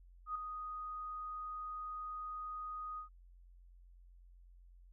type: tone with ADSR envelope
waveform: sine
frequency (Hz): 1244.5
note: D#6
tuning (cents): 0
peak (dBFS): -34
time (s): 0.26-3.09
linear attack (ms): 93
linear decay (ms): 3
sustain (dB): -7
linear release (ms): 110
effects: added 44 Hz sine -57 dBFS peak until 4.92 s